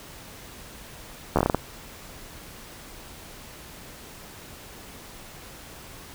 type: slowing click train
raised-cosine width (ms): 1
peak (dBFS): -6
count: 8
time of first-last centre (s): 1.36-1.547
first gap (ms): 12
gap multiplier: 1.26
effects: pink hiss -44 dBFS RMS until 6.14 s